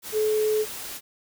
sine tone in noise, 430 Hz, A4, 40 cents flat, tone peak -20 dBFS, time 0.12-0.66 s, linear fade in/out 50 ms, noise white, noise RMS -36 dBFS, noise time 0.02-1.01 s, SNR +13 dB, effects none

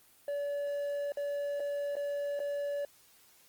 triangle tone with dropouts, 573 Hz, D5, 43 cents flat, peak -30 dBFS, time 0.28-2.85 s, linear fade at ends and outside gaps 2 ms, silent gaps 1.121-1.171 / 1.598-1.602 / 1.955-1.966 / 2.393-2.401 s, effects white hiss -62 dBFS RMS until 3.48 s + Opus 24 kbps

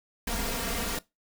pink noise with comb filter, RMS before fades -31 dBFS, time 0.27-0.99 s, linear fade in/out 5 ms, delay 4.3 ms, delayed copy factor +0.9, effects noise-tail reverb RT60 0.2 s tail -20 dB re dry

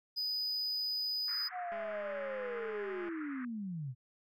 triangle tone, 4978 Hz, D#8, in tune, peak -32 dBFS, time 0.16-1.49 s, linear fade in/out 20 ms
pink band-pass noise, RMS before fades -49 dBFS, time 1.28-3.45 s, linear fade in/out 2 ms, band 1200 to 2000 Hz, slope 48 dB/octave
sine linear sweep, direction down, 740 to 117.9 Hz, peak -37 dBFS, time 1.51-3.95 s, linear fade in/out 50 ms
click train, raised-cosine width 0.5 ms, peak -34 dBFS, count 284, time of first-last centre 1.72-3.087 s, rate 207 Hz
effects none

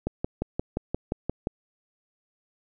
click train, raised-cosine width 2 ms, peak -13 dBFS, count 9, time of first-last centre 0.07-1.471 s, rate 5.71 Hz, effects none

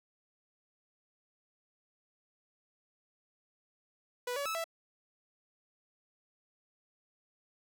sawtooth tone with pitch steps, 491.8 / 567 / 1304 / 661 Hz, B4 / C#5 / E6 / E5, -7 / +39 / -19 / +5 cents, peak -30 dBFS, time 4.27-4.642 s, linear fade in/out 5 ms, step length 93 ms, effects none

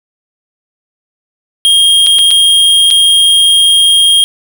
square tone with dropouts, 3235 Hz, G#7, 46 cents flat, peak -5 dBFS, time 1.65-4.24 s, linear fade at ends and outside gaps 0 ms, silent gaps 2.064-2.069 / 2.186-2.19 / 2.307-2.312 / 2.904-2.91 s, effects none

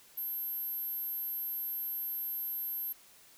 sine tone, 12720 Hz, G9, 24 cents sharp, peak -34 dBFS, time 0.17-2.93 s, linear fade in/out 10 ms, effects white hiss -59 dBFS RMS until 3.37 s

